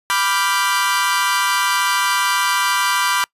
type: chord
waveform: sawtooth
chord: G dominant seventh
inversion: first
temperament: equal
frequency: 987.8 / 1174.7 / 1396.9 / 1568 Hz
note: B5 / D6 / F6 / G6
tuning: 0 / 0 / 0 / 0 cents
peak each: -16 / -17 / -20 / -19 dBFS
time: 0.1-3.24 s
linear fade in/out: 0 ms
effects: noise-tail reverb RT60 0.1 s tail -26 dB re dry + resampled to 32000 Hz